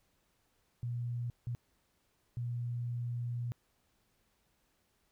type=tone bursts at uneven times; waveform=sine; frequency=120.2 Hz; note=B2; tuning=46 cents flat; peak=-34 dBFS; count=3; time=0.83-1.3 / 1.47-1.55 / 2.37-3.52 s; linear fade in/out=0 ms; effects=pink hiss -75 dBFS RMS until 5.11 s